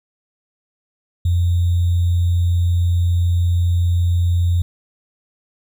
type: tone with sample-and-hold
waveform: sine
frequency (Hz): 87.31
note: F2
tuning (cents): 0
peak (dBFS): -13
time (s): 1.25-4.62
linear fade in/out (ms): 5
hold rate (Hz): 3675
effects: none